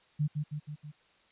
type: tone with echo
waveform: sine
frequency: 149.3 Hz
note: D3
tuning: 29 cents sharp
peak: -25 dBFS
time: 0.19-0.28 s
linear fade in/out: 20 ms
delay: 160 ms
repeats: 4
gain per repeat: -4 dB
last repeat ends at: 0.92 s
effects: white hiss -65 dBFS RMS until 1.31 s + resampled to 8000 Hz